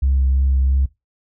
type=tone with vibrato; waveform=sine; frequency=66.8 Hz; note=C2; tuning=36 cents sharp; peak=-12 dBFS; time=0.02-0.86 s; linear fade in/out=10 ms; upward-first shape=triangle; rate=3 Hz; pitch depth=21 cents each way; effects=noise-tail reverb RT60 0.2 s tail -20 dB re dry + tanh soft clip ceiling -10 dBFS